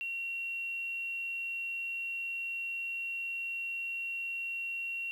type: tone with quantisation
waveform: sine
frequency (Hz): 2739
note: F7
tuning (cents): -34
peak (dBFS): -34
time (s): 0.01-5.11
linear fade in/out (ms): 0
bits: 10
effects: none